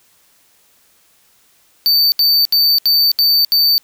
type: tone bursts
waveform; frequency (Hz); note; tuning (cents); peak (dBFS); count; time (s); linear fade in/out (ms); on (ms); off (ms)
square; 4576; D8; -46; -10; 6; 1.86-3.78; 0; 260; 72
effects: white hiss -54 dBFS RMS until 3.83 s